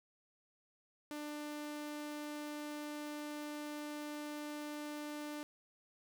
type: tone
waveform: sawtooth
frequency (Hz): 297.2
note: D4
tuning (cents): +21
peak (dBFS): -38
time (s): 1.11-5.43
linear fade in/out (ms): 0
effects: none